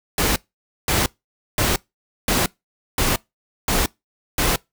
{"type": "noise bursts", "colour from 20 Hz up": "pink", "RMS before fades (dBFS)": -19, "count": 7, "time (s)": [0.18, 4.56], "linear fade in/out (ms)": 2, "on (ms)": 180, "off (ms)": 520, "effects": ["noise-tail reverb RT60 0.2 s tail -24 dB re dry"]}